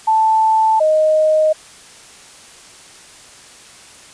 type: tone pair in turn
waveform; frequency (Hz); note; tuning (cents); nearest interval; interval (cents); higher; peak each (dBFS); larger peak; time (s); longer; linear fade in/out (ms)
sine; 880 / 622.3; A5 / D#5; 0 / 0; tritone; 600; first; -10; neither; 0.07-0.8 / 0.8-1.53; neither; 10
effects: white hiss -41 dBFS RMS until 4.13 s + resampled to 22050 Hz